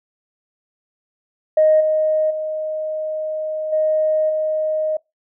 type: tone with level steps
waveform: sine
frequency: 622 Hz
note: D#5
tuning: 1 cent flat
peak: -9 / -14 / -21 / -14 / -17 dBFS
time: 1.57-4.97 s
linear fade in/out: 5 ms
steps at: 1.8 / 2.3 / 3.72 / 4.29 s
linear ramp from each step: 10 ms
effects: noise-tail reverb RT60 0.2 s tail -24 dB re dry + tanh soft clip ceiling -5 dBFS